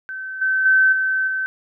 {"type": "tone with level steps", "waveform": "sine", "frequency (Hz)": 1537, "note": "G6", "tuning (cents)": -35, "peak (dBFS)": [-27, -16, -11, -17, -20], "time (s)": [0.09, 1.46], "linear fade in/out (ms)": 0, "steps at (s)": [0.41, 0.65, 0.92, 1.27], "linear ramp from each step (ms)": 10, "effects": []}